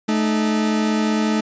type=tone pair together; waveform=40% pulse; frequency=216.9 / 307.7 Hz; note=A3 / D#4; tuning=-25 / -19 cents; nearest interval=tritone; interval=606 cents; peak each=-17 / -23 dBFS; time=0.08-1.41 s; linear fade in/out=10 ms; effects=resampled to 16000 Hz